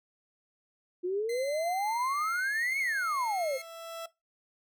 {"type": "exponential two-way sweep", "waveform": "sine", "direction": "up then down", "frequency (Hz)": [349.2, 2248, 507], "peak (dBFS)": -28, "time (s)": [1.03, 3.58], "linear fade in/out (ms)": 20, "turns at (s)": 2.79}
{"type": "tone with pitch glide", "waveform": "sawtooth", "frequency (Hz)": [2058, 2144], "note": ["C7", "C7"], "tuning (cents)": [-29, 42], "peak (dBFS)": -36, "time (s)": [1.29, 3.62], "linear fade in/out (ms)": 5, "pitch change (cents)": 71, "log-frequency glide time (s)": [1.57, 2.68]}
{"type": "tone with exponential growth", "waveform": "30% pulse", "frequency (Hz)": 663, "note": "E5", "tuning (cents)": 10, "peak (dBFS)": -33, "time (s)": [2.08, 4.06], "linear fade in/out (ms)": 5, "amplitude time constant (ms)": 430}
{"effects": ["noise-tail reverb RT60 0.2 s tail -18 dB re dry"]}